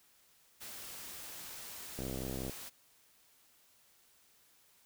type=noise; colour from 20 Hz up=white; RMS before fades=-47 dBFS; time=0.6-2.7 s; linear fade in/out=20 ms
type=click train; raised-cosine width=2 ms; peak=-27 dBFS; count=34; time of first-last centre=1.99-2.496 s; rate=65.2 Hz
effects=white hiss -67 dBFS RMS until 4.85 s